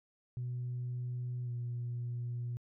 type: tone with pitch glide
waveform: sine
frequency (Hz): 123.47 to 120.58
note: B2 to B2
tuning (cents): 0 to -41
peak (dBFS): -34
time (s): 0.37-2.57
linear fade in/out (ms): 0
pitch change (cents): -41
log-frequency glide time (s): 1.44-1.5
effects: tanh soft clip ceiling -32 dBFS